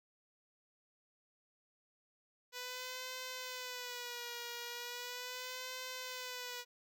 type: tone with vibrato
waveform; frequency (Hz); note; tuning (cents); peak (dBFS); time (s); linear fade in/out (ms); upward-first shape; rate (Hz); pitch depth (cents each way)
5% pulse; 493.9; B4; 0; -31; 2.52-6.65; 50; sine; 0.38; 62
effects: none